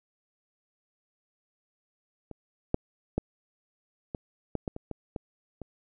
clicks, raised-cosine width 2 ms, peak -27 / -10 / -13 / -20 / -16 / -18 / -24 / -22 / -20 / -25 dBFS, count 10, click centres 2.313 / 2.744 / 3.18 / 4.148 / 4.553 / 4.678 / 4.764 / 4.913 / 5.162 / 5.617 s, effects none

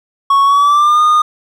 triangle tone with pitch glide, 1108.7 to 1223.1 Hz, C#6 to D#6, 0 to -30 cents, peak -5 dBFS, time 0.3-1.22 s, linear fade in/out 5 ms, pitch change +170 cents, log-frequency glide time 0.44-1.01 s, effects none

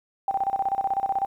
sine tone with tremolo, 784 Hz, G5, in tune, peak -20 dBFS, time 0.28-1.26 s, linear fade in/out 2 ms, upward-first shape square, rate 16 Hz, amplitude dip 80%, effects 10-bit

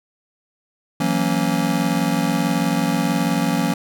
square chord, F# dominant seventh, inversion third, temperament just, 166.5 / 185 / 231.2 / 277.5 Hz, E3 / F#3 / A#3 / C#4, +18 / 0 / -14 / +2 cents, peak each -24 dBFS, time 1-3.74 s, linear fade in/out 5 ms, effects none

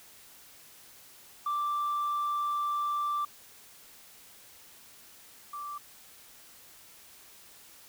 sine tone pair in turn, 1174.7 / 1170.1 Hz, D6 / D6, 0 / -7 cents, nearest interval unison, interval 7 cents, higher first, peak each -26 / -36 dBFS, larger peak first, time 1.46-3.25 / 5.53-5.78 s, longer first, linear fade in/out 5 ms, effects tanh soft clip ceiling -26 dBFS + white hiss -54 dBFS RMS until 7.88 s

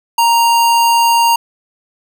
square tone, 932.3 Hz, A#5, in tune, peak -9 dBFS, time 0.18-1.36 s, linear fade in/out 5 ms, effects none

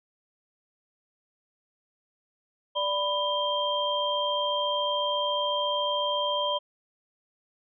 sine tone cluster, 588 / 993 / 3177 Hz, D5 / B5 / G7, +2 / +9 / +23 cents, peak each -29 dBFS, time 2.75-6.59 s, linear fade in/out 20 ms, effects none

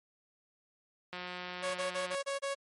click train, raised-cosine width 0.3 ms, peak -25 dBFS, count 184, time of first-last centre 1.13-2.147 s, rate 180 Hz
sawtooth tone bursts, 554.4 Hz, C#5, in tune, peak -29 dBFS, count 6, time 1.62-2.55 s, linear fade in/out 20 ms, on 130 ms, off 30 ms
effects high-pass 80 Hz 12 dB/octave + MP3 48 kbps

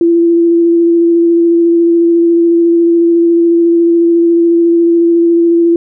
sine tone with vibrato, 338.3 Hz, E4, 45 cents sharp, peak -5 dBFS, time 0.01-5.76 s, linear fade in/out 2 ms, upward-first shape square, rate 14 Hz, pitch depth 10 cents each way, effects none

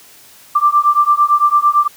sine beating tone pair, 1174.7 / 1183.6 Hz, D6 / D6, 0 / +13 cents, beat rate 8.9 Hz, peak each -12 dBFS, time 0.55-1.88 s, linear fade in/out 10 ms, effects white hiss -43 dBFS RMS until 1.96 s + high-pass 60 Hz 12 dB/octave

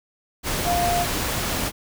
sine tone in noise, 700 Hz, F5, 4 cents sharp, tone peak -20 dBFS, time 0.64-1.06 s, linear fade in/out 50 ms, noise pink, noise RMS -25 dBFS, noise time 0.43-1.72 s, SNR +2 dB, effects none

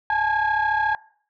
sine tone cluster, 841 / 875 / 1635 Hz, G#5 / A5 / G#6, +22 / -10 / -28 cents, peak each -22 dBFS, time 0.1-0.95 s, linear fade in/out 2 ms, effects noise-tail reverb RT60 0.5 s tail -20 dB re dry + tanh soft clip ceiling -14 dBFS

